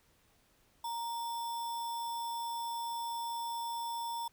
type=tone with sample-and-hold; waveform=sine; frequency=932.3 Hz; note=A#5; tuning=in tune; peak=-35 dBFS; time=0.84-4.28 s; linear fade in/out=5 ms; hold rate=4410 Hz; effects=pink hiss -69 dBFS RMS until 4.32 s